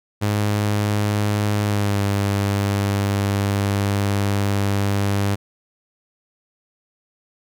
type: tone with pitch glide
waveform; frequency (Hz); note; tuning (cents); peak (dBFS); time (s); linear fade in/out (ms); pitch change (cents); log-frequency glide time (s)
sawtooth; 103.83 to 100.24; G#2 to G2; 0 to +39; -14; 0.21-5.36; 20; -61; 1.63-2.03
effects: none